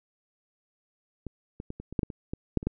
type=clicks; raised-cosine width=3 ms; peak=-23 / -24 / -23 / -26 / -26 / -12 / -15 / -25 / -19 / -10 / -24 / -14 dBFS; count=12; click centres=1.267 / 1.601 / 1.704 / 1.8 / 1.926 / 1.992 / 2.032 / 2.102 / 2.335 / 2.573 / 2.629 / 2.67 s; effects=none